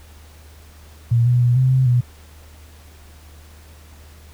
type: tone with pitch steps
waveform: sine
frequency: 117.6 / 122.8 / 121.6 / 129.6 / 130.5 / 122.8 Hz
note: A#2 / B2 / B2 / C3 / C3 / B2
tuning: +16 / -9 / -26 / -16 / -4 / -9 cents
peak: -12 dBFS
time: 1.11-2.01 s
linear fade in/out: 10 ms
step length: 150 ms
effects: added 76 Hz sine -42 dBFS peak until 4.33 s + pink hiss -49 dBFS RMS until 4.33 s